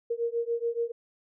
sine beating tone pair, 464 / 471 Hz, A#4 / A#4, -8 / +18 cents, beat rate 7 Hz, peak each -30 dBFS, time 0.1-0.92 s, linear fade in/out 10 ms, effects none

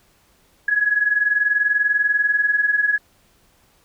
sine tone pair together, 1662.7 / 1683 Hz, G#6 / G#6, +2 / +23 cents, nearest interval unison, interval 21 cents, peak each -21 / -17 dBFS, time 0.68-2.98 s, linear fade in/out 5 ms, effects pink hiss -58 dBFS RMS until 3.84 s

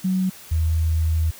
sine tone pair in turn, 186.7 / 80.52 Hz, F#3 / E2, +16 / -40 cents, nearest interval octave + minor third, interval 1456 cents, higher first, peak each -18 / -17 dBFS, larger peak second, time 0.04-0.3 / 0.51-1.31 s, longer second, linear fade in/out 10 ms, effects white hiss -43 dBFS RMS until 1.39 s

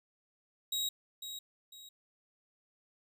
sawtooth tone with echo, 3813 Hz, A#7, 38 cents sharp, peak -29 dBFS, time 0.72-0.89 s, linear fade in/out 5 ms, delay 500 ms, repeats 2, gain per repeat -9 dB, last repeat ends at 1.89 s, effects none

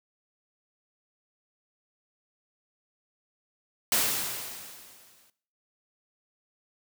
white noise with exponential decay, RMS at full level -23 dBFS, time 3.92-5.3 s, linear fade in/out 2 ms, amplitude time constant 300 ms, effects noise-tail reverb RT60 0.5 s tail -17 dB re dry + high-pass 80 Hz 12 dB/octave

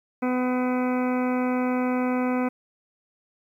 harmonic tone, 251.5 Hz, B3, 32 cents sharp, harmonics 1 / 2 / 3 / 4 / 5 / 6 / 8 / 9 / 10, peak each -23 / -29 / -33 / -35 / -37 / -39 / -41 / -42 / -43 dBFS, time 0.22-2.49 s, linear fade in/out 10 ms, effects 10-bit

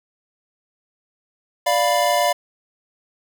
square chord, B diminished, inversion first, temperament equal, 587.3 / 698.5 / 987.8 Hz, D5 / F5 / B5, 0 / 0 / 0 cents, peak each -21 / -20 / -23 dBFS, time 1.66-2.33 s, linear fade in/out 10 ms, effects none

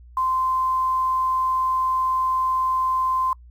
sine tone with quantisation, 1038 Hz, C6, 14 cents flat, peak -19 dBFS, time 0.17-3.33 s, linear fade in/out 2 ms, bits 8, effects noise-tail reverb RT60 0.1 s tail -26 dB re dry + added 60 Hz sine -43 dBFS peak until 3.5 s

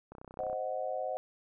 click train, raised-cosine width 1 ms, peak -33 dBFS, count 14, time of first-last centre 0.12-0.53 s, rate 31.7 Hz
sine chord, C diminished, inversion none, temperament equal, 523.3 / 622.3 / 740 Hz, C5 / Eb5 / Gb5, 0 / 0 / 0 cents, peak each -37 dBFS, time 0.39-1.17 s, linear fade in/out 0 ms
effects none

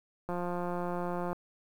click train, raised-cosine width 1 ms, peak -22 dBFS, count 184, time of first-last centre 0.29-1.33 s, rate 176 Hz, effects 9-bit

